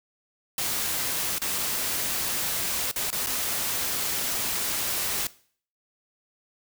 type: noise with dropouts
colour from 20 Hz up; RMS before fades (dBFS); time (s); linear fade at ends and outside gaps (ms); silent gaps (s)
white; -28; 0.58-5.27; 2; 1.384-1.417 / 2.914-2.96 / 3.104-3.127 / 3.263-3.269
effects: noise-tail reverb RT60 0.5 s tail -19 dB re dry